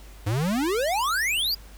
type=exponential sweep; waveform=square; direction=up; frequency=96.4 to 4978 Hz; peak=-23 dBFS; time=0.26-1.55 s; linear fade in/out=10 ms; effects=added 50 Hz sine -43 dBFS peak until 1.77 s + pink hiss -51 dBFS RMS until 1.77 s